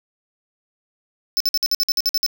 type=tone bursts; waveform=square; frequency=5274 Hz; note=E8; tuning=in tune; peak=-16 dBFS; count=11; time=1.37-2.263 s; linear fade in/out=0 ms; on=33 ms; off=53 ms; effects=none